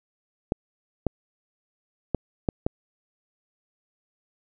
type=clicks; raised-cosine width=2 ms; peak=-9 dBFS; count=5; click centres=0.521 / 1.067 / 2.147 / 2.488 / 2.665 s; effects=none